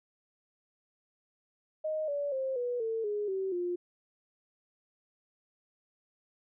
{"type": "tone with pitch steps", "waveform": "sine", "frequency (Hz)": [622.3, 574, 529.4, 488.2, 450.3, 415.3, 383.1, 353.3], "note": ["D#5", "D5", "C5", "B4", "A4", "G#4", "G4", "F4"], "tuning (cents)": [0, -40, 20, -20, 40, 0, -40, 20], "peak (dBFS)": -30, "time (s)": [1.84, 3.76], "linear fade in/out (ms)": 10, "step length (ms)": 240, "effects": []}